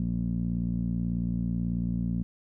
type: tone with low-pass filter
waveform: 15% pulse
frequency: 58.3 Hz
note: A#1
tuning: 1 cent sharp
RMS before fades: -29 dBFS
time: 0-2.23 s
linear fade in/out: 0 ms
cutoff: 210 Hz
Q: 3.5
effects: none